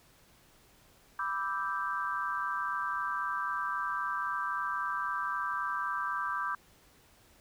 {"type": "chord", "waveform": "sine", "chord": "E minor seventh", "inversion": "second", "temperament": "equal", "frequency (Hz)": [987.8, 1174.7, 1318.5, 1568], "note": ["B5", "D6", "E6", "G6"], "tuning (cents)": [0, 0, 0, 0], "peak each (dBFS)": [-38, -34, -40, -36], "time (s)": [1.19, 6.55], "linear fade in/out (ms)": 2, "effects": ["pink hiss -62 dBFS RMS until 7.4 s"]}